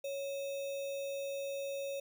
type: tone with sample-and-hold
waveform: sine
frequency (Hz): 554.4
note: C#5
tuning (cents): 0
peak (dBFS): -36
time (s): 0.04-2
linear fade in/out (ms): 5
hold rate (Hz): 3150
effects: none